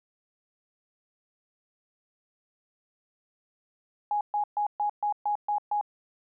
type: tone bursts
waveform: sine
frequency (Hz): 830.6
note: G#5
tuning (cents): 0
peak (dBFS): -24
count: 8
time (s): 4.11-5.812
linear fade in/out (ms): 2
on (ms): 99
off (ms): 130
effects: none